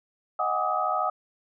sine tone cluster, 623 / 736 / 809 / 1181 / 1262 Hz, D#5 / F#5 / G#5 / D6 / D#6, +2 / -9 / -46 / +9 / +24 cents, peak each -32 / -28 / -33 / -34 / -27 dBFS, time 0.39-1.1 s, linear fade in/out 5 ms, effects none

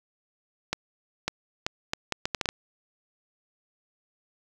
accelerating click train, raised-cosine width 0.2 ms, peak -9 dBFS, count 10, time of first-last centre 0.73-2.489 s, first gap 550 ms, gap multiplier 0.7, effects 8-bit

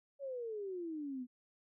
sine exponential sweep, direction down, 569 to 242.2 Hz, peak -39 dBFS, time 0.19-1.27 s, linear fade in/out 50 ms, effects none

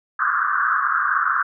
white band-pass noise, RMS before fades -20 dBFS, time 0.19-1.43 s, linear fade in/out 10 ms, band 1100 to 1600 Hz, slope 96 dB/octave, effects none

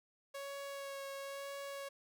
sawtooth tone with vibrato, 554.4 Hz, C#5, in tune, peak -39 dBFS, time 0.34-1.89 s, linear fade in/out 10 ms, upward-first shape sine, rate 1 Hz, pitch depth 14 cents each way, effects none

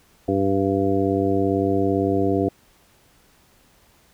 harmonic tone, 97.7 Hz, G2, 5 cents flat, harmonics 1 / 2 / 3 / 4 / 5 / 7, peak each -27 / -28 / -22 / -23 / -26 / -27 dBFS, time 0.28-2.49 s, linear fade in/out 5 ms, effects pink hiss -57 dBFS RMS until 4.13 s

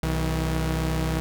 sawtooth tone pair together, 62.68 / 160 Hz, B1 / D#3, +26 / +49 cents, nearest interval octave + major third, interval 1623 cents, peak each -22 dBFS, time 0.03-1.2 s, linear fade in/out 0 ms, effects none

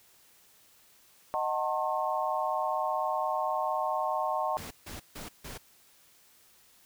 sine chord, D# diminished seventh, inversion none, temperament just, 622.3 / 746.7 / 896 / 1075.3 Hz, D#5 / F#5 / A5 / C6, 0 / +16 / +31 / +47 cents, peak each -33 dBFS, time 1.34-4.57 s, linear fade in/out 0 ms
pink noise bursts, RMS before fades -42 dBFS, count 4, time 4.57-5.58 s, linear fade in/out 10 ms, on 140 ms, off 150 ms
effects white hiss -61 dBFS RMS until 6.85 s

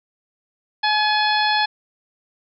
harmonic tone with a mistuned harmonic, 850 Hz, G#5, 40 cents sharp, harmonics 1 / 2 / 3 / 4 / 5 / 6, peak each -19 / -22 / -28 / -25 / -25 / -31 dBFS, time 0.83-1.66 s, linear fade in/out 10 ms, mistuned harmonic 3, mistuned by -32 cents, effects none

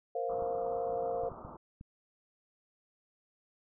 sine chord, Bb suspended second, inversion none, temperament just, 466.2 / 524.4 / 699.2 Hz, Bb4 / C5 / F5, 0 / +4 / +2 cents, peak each -36 dBFS, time 0.15-1.29 s, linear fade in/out 5 ms
white low-pass noise, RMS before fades -48 dBFS, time 0.29-1.57 s, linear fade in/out 10 ms, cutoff 1300 Hz, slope 96 dB/octave
clicks, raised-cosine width 5 ms, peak -35 dBFS, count 5, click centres 0.423 / 1.236 / 1.317 / 1.45 / 1.811 s
effects none

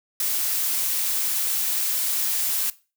blue noise, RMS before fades -24 dBFS, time 0.2-2.7 s, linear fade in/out 2 ms, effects noise-tail reverb RT60 0.3 s tail -18 dB re dry

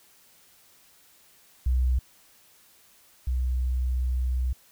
sine tone pair in turn, 63 / 63 Hz, B1 / B1, +35 / +35 cents, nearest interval unison, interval 0 cents, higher neither, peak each -20 / -23 dBFS, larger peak first, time 1.66-1.99 / 3.27-4.53 s, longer second, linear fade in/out 5 ms, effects white hiss -58 dBFS RMS until 4.71 s

